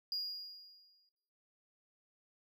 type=tone with exponential decay; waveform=triangle; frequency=4856 Hz; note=D#8; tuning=43 cents flat; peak=-32 dBFS; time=0.12-1.09 s; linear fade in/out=1 ms; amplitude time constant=210 ms; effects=noise-tail reverb RT60 0.9 s tail -19 dB re dry + tanh soft clip ceiling -28 dBFS